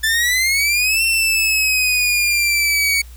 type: exponential two-way sweep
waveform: sawtooth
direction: up then down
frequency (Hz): 1747 to 2711 to 2237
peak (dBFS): -11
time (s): 0.03-3.02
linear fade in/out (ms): 10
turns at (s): 1.03
effects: added 60 Hz sine -35 dBFS peak until 3.16 s + white hiss -48 dBFS RMS until 3.16 s